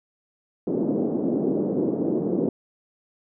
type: band-pass noise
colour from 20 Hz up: pink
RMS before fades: -24 dBFS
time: 0.67-2.49 s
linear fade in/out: 2 ms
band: 210 to 450 Hz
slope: 24 dB/octave
effects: none